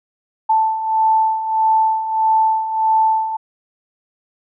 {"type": "beating tone pair", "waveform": "sine", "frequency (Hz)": [880, 881.6], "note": ["A5", "A5"], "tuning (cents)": [0, 3], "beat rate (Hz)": 1.6, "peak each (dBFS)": [-20, -14], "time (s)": [0.49, 3.37], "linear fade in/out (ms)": 10, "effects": []}